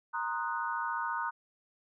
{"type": "chord", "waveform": "sine", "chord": "C half-diminished seventh", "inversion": "third", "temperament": "equal", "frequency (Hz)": [932.3, 1046.5, 1244.5, 1480], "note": ["Bb5", "C6", "Eb6", "Gb6"], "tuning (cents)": [0, 0, 0, 0], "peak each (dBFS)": [-35, -40, -37, -37], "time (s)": [0.13, 1.31], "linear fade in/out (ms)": 20, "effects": []}